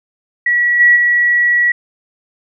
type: tone with level steps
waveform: sine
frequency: 1931 Hz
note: B6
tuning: 39 cents flat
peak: -10 / -5 / -9 dBFS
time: 0.46-1.72 s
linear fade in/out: 5 ms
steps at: 0.79 / 0.95 s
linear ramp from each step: 20 ms
effects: none